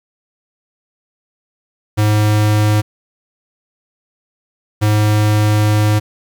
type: tone pair in turn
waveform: square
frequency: 105.9 / 105.9 Hz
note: G#2 / G#2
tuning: +34 / +34 cents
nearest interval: unison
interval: 0 cents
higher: neither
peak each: -11 dBFS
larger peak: neither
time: 1.97-2.82 / 4.81-6 s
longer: second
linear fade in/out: 20 ms
effects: 8-bit